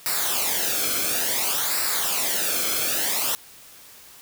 white noise with flanger, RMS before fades -24 dBFS, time 0.06-3.35 s, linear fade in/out 0 ms, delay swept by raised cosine 0.31 to 1.08 ms, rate 0.57 Hz, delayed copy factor -0.7, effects white hiss -47 dBFS RMS until 4.21 s

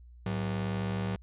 45% pulse ring-modulated tone, 146.83 Hz, D3, in tune, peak -27 dBFS, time 0.26-1.16 s, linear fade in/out 2 ms, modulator 39.7 Hz, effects added 60 Hz sine -49 dBFS peak until 1.22 s + resampled to 8000 Hz

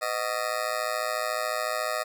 20% pulse tone with amplitude modulation, 622.3 Hz, D#5, in tune, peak -18 dBFS, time 0.01-2.04 s, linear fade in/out 20 ms, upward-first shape sine, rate 114 Hz, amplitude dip 95%, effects none

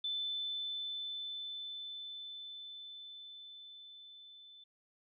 sine tone with level ramp, 3520 Hz, A7, in tune, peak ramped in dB -34 to -54 dBFS, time 0.04-4.64 s, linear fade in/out 5 ms, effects none

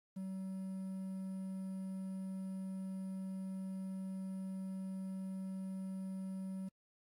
triangle tone with quantisation, 190 Hz, F#3, 46 cents sharp, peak -38 dBFS, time 0.16-6.69 s, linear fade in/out 10 ms, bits 11, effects AAC 48 kbps

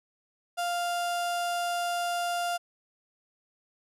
35% pulse tone, 698.5 Hz, F5, in tune, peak -26 dBFS, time 0.57-2.58 s, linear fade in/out 20 ms, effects resampled to 32000 Hz

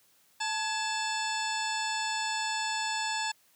harmonic tone with a mistuned harmonic, 880 Hz, A5, in tune, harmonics 1 / 2 / 3 / 4 / 5 / 6 / 8 / 9, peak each -33 / -36 / -38 / -39 / -40 / -41 / -42 / -43 dBFS, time 0.4-3.32 s, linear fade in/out 10 ms, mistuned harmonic 2, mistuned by -79 cents, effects white hiss -65 dBFS RMS until 3.55 s + high-pass 80 Hz 12 dB/octave

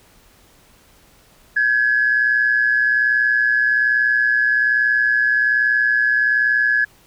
sine tone pair together, 1568 / 1689.2 Hz, G6 / G#6, 0 / +29 cents, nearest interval minor second, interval 129 cents, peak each -20 / -14 dBFS, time 1.56-6.85 s, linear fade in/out 10 ms, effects tanh soft clip ceiling -6 dBFS + pink hiss -52 dBFS RMS until 7.06 s

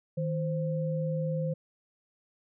sine tone pair together, 158 / 522 Hz, D#3 / C5, +27 / -4 cents, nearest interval octave + major sixth, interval 2069 cents, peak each -29 / -33 dBFS, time 0.17-1.54 s, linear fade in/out 10 ms, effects none

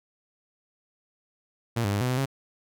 sawtooth tone with pitch steps, 116.7 / 100.3 / 101.7 / 125.7 / 127.3 / 135.6 Hz, A#2 / G2 / G#2 / B2 / C3 / C#3, +2 / +40 / -36 / +31 / -47 / -38 cents, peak -20 dBFS, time 1.76-2.258 s, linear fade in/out 10 ms, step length 83 ms, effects none

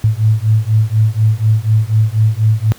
sine beating tone pair, 107.2 / 111.3 Hz, A2 / A2, -45 / +20 cents, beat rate 4.1 Hz, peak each -12 dBFS, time 0.04-2.72 s, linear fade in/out 0 ms, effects pink hiss -40 dBFS RMS until 2.78 s + high-pass 60 Hz 12 dB/octave

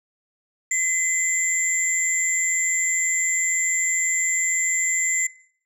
sine tone pair together, 2039 / 7287 Hz, C7 / A#8, -45 / -40 cents, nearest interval octave + minor seventh, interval 2205 cents, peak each -23 / -20 dBFS, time 0.71-5.27 s, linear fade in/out 5 ms, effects noise-tail reverb RT60 0.6 s tail -20 dB re dry + tanh soft clip ceiling -13 dBFS

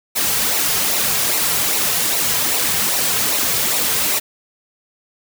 white noise with flanger, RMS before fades -18 dBFS, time 0.15-4.2 s, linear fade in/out 20 ms, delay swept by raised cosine 0.6 to 3.5 ms, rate 2.5 Hz, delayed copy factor -0.55, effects none

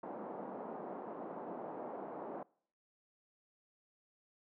white band-pass noise, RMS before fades -45 dBFS, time 0.03-2.43 s, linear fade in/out 2 ms, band 200 to 860 Hz, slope 24 dB/octave, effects noise-tail reverb RT60 0.6 s tail -25 dB re dry

